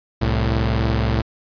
sawtooth tone pair together, 65.88 / 110.8 Hz, C2 / A2, +12 / +13 cents, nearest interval major sixth, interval 901 cents, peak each -16 dBFS, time 0.21-1.22 s, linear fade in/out 10 ms, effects resampled to 11025 Hz

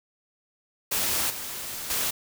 white noise with level steps, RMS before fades -26 / -35 / -27 dBFS, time 0.91-2.11 s, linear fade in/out 10 ms, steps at 1.3 / 1.9 s, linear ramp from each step 2 ms, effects none

